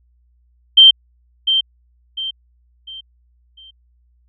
sine tone with echo, 3136 Hz, G7, in tune, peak -3 dBFS, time 0.77-0.91 s, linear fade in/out 10 ms, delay 700 ms, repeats 4, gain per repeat -9 dB, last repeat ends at 3.71 s, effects added 60 Hz sine -54 dBFS peak until 4.28 s

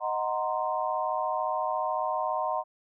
sine chord, C half-diminished seventh, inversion first, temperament equal, 622.3 / 740 / 932.3 / 1046.5 Hz, Eb5 / Gb5 / Bb5 / C6, 0 / 0 / 0 / 0 cents, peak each -32 dBFS, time 0-2.64 s, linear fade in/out 50 ms, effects none

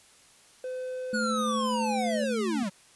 triangle tone, 510 Hz, C5, 44 cents flat, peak -30 dBFS, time 0.64-2.24 s, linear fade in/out 2 ms
square linear sweep, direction down, 1480 to 176.9 Hz, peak -29 dBFS, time 1.13-2.7 s, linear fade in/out 20 ms
sine tone with tremolo, 220 Hz, A3, in tune, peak -28 dBFS, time 1.13-2.63 s, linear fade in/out 2 ms, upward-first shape sine, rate 12 Hz, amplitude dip 25%
effects white hiss -57 dBFS RMS until 2.95 s + resampled to 24000 Hz

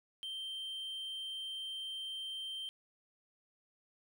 triangle tone, 3136 Hz, G7, in tune, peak -38 dBFS, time 0.23-2.69 s, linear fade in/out 0 ms, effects none

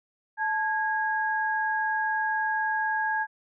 sine tone pair together, 872 / 1644.1 Hz, A5 / G#6, -16 / -18 cents, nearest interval major seventh, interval 1098 cents, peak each -27 dBFS, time 0.37-3.27 s, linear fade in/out 50 ms, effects none

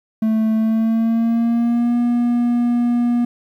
triangle tone with pitch glide, 220 to 239.9 Hz, A3 to A#3, 0 to +50 cents, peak -12 dBFS, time 0.22-3.25 s, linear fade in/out 5 ms, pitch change +150 cents, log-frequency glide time 0.55-1.97 s, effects 9-bit

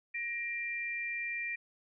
sine tone pair together, 1882 / 2376 Hz, A#6 / D7, +16 / +20 cents, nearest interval major third, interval 404 cents, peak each -38 / -36 dBFS, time 0.14-1.56 s, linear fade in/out 10 ms, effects none

